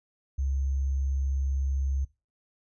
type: tone with sample-and-hold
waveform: sine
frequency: 67.8 Hz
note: C#2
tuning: 38 cents flat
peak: -25 dBFS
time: 0.38-2.05 s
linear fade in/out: 10 ms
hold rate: 6300 Hz
effects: noise-tail reverb RT60 0.3 s tail -22 dB re dry + resampled to 24000 Hz